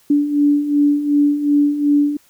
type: beating tone pair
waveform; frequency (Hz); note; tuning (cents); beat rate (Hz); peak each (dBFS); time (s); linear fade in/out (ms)
sine; 288.2 / 290.9; D4 / D4; -33 / -16; 2.7; -19 / -13; 0.1-2.17; 5
effects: white hiss -54 dBFS RMS until 2.29 s